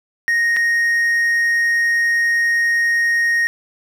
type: tone with dropouts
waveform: triangle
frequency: 1865 Hz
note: A#6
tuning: in tune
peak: -12 dBFS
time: 0.28-3.47 s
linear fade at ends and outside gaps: 0 ms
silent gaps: 0.564-0.568 s
effects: none